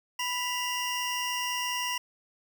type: tone pair together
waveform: 25% pulse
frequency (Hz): 987.8 / 2794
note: B5 / F7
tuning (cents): 0 / 0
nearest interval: octave + tritone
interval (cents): 1800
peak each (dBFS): -28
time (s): 0.19-1.98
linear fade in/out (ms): 5
effects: 10-bit